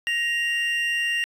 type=tone pair together; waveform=triangle; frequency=1880 / 2782 Hz; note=A#6 / F7; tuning=+14 / -7 cents; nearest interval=perfect fifth; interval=679 cents; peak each=-23 dBFS; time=0.07-1.24 s; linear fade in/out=0 ms; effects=resampled to 32000 Hz